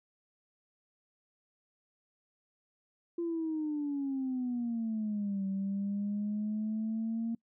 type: exponential two-way sweep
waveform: sine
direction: down then up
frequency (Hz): 344.1 to 192.7 to 230.6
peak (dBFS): -30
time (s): 3.18-7.35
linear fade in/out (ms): 5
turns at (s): 5.46
effects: noise-tail reverb RT60 0.1 s tail -26 dB re dry + tanh soft clip ceiling -27 dBFS

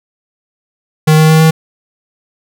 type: tone with pitch steps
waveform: square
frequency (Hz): 155.56 / 156.91 / 158.28 / 159.66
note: D#3 / D#3 / D#3 / D#3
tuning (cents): 0 / +15 / +30 / +45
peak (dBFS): -5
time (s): 1.07-1.51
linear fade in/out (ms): 10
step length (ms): 110
effects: none

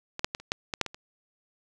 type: clicks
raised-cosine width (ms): 0.2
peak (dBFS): -17 / -6 / -14 / -30 / -9 / -13 / -6 / -18 / -25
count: 9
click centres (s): 0.194 / 0.245 / 0.349 / 0.4 / 0.519 / 0.738 / 0.813 / 0.863 / 0.945
effects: none

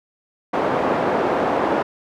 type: band-pass noise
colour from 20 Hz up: pink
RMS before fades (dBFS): -20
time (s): 0.53-1.83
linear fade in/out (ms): 10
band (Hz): 330 to 1000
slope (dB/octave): 12
effects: none

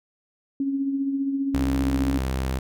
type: tone with tremolo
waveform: sine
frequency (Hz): 274.7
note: C#4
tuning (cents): -16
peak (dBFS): -20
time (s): 0.6-2.18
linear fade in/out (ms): 2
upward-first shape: triangle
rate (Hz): 15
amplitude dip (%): 50
type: tone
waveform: sawtooth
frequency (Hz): 65.41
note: C2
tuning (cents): 0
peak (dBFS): -20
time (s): 1.54-2.59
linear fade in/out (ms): 5
effects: none

